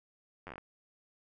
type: slowing click train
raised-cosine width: 0.5 ms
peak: -29 dBFS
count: 8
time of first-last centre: 0.47-0.581 s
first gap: 10 ms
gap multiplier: 1.15
effects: none